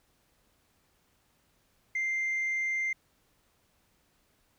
sine tone, 2093 Hz, C7, in tune, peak -26 dBFS, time 1.95-2.93 s, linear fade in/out 5 ms, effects tanh soft clip ceiling -26 dBFS + pink hiss -70 dBFS RMS until 4.58 s

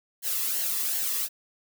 blue noise with flanger, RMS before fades -28 dBFS, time 0.22-1.29 s, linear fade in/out 50 ms, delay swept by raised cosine 0.81 to 1.35 ms, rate 2.7 Hz, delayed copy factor -0.55, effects none

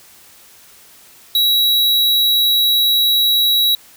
square tone, 3879 Hz, B7, 32 cents flat, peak -12 dBFS, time 1.35-3.75 s, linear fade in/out 2 ms, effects white hiss -45 dBFS RMS until 3.96 s

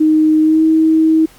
sine tone with pitch glide, 311.2 to 318.5 Hz, D#4 to D#4, 0 to +41 cents, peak -7 dBFS, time 0-1.26 s, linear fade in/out 10 ms, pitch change +41 cents, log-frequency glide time 0.41-0.63 s, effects pink hiss -44 dBFS RMS until 1.38 s + MP3 96 kbps

